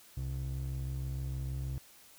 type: ring-modulated tone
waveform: triangle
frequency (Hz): 98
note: G2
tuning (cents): 0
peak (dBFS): -29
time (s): 0.17-1.78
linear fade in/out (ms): 0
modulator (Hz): 33.2
effects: white hiss -58 dBFS RMS until 2.18 s